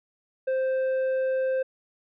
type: tone with tanh clipping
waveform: triangle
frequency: 523.3 Hz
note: C5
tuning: in tune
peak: -24 dBFS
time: 0.47-1.63 s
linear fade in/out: 10 ms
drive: 10 dB
effects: none